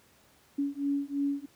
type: beating tone pair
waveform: sine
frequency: 280.6 / 283.6 Hz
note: C#4 / C#4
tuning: +21 / +40 cents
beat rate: 3 Hz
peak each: -31 dBFS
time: 0.58-1.46 s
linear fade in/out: 10 ms
effects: pink hiss -62 dBFS RMS until 1.55 s + high-pass 80 Hz 12 dB/octave